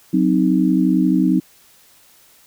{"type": "chord", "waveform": "sine", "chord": "C diminished", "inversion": "second", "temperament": "equal with one note detuned", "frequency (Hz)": [185, 259.8, 311.1], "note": ["Gb3", "C4", "Eb4"], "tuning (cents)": [0, -12, 0], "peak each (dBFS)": -17, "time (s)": [0.13, 1.4], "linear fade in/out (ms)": 10, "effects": ["white hiss -51 dBFS RMS until 2.46 s"]}